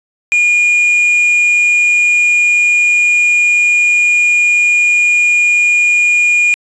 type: tone with quantisation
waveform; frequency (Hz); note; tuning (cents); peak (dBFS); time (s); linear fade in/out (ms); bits
triangle; 2433; D#7; -39; -6; 0.32-6.54; 0; 5
effects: resampled to 22050 Hz